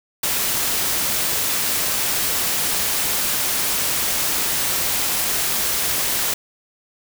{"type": "noise", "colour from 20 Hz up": "white", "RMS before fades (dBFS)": -21, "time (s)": [0.23, 6.34], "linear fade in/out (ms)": 5, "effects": []}